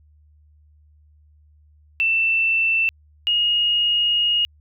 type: tone pair in turn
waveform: sine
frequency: 2671 / 2868 Hz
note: E7 / F7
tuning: +22 / +45 cents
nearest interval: minor second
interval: 123 cents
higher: second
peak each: -16 dBFS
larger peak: neither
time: 2-2.89 / 3.27-4.45 s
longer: second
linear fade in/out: 0 ms
effects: added 75 Hz sine -51 dBFS peak until 4.6 s